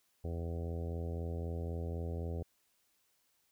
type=harmonic tone; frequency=83.9 Hz; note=E2; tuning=31 cents sharp; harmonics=1 / 2 / 3 / 4 / 5 / 6 / 7 / 8 / 9; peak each=-37 / -45 / -49 / -50 / -47 / -49 / -53 / -57 / -57 dBFS; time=0.24-2.43 s; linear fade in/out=5 ms; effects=white hiss -75 dBFS RMS until 3.51 s